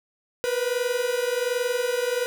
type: tone pair together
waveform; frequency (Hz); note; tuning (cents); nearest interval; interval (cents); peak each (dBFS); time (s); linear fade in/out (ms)
45% pulse; 480.1 / 501.4; B4 / B4; -49 / +26; minor second; 75; -26; 0.44-2.26; 0
effects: none